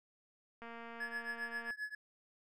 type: click train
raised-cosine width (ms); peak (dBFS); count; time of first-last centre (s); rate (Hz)
0.5; -35; 253; 0.62-1.706; 232
type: tone with tremolo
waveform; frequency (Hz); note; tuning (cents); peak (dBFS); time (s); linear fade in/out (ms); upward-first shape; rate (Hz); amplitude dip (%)
triangle; 1700; G#6; +40; -34; 1-1.95; 5; triangle; 7.5; 100
effects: none